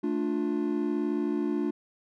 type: chord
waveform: triangle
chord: D minor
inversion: second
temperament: just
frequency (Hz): 220.2 / 293.7 / 352.4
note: A3 / D4 / F4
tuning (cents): +2 / 0 / +16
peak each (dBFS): -30 / -27 / -29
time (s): 0.03-1.71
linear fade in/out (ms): 10
effects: none